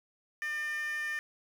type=tone with high-pass filter; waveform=15% pulse; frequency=601 Hz; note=D5; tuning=40 cents sharp; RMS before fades=-35 dBFS; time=0.42-1.19 s; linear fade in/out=0 ms; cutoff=1800 Hz; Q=6.3; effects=none